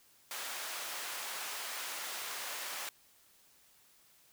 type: high-pass noise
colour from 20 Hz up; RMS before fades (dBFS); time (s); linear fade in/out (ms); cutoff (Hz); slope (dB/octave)
pink; -41; 0.31-2.89; 0; 910; 12
effects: white hiss -65 dBFS RMS until 4.32 s